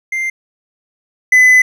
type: tone pair in turn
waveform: triangle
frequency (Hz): 2093 / 2011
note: C7 / B6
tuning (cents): 0 / +31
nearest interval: minor second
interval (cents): 69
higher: first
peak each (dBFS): -14 / -3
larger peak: second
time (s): 0.12-0.3 / 1.32-1.62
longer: second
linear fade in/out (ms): 5
effects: none